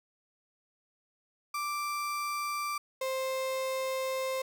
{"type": "tone pair in turn", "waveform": "35% pulse", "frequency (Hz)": [1174.7, 525.1], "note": ["D6", "C5"], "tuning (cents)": [0, 6], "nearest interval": "octave + major second", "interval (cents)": 1394, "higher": "first", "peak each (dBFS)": [-30, -29], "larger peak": "second", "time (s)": [[1.54, 2.78], [3.01, 4.42]], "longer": "second", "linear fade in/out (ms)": 5, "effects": []}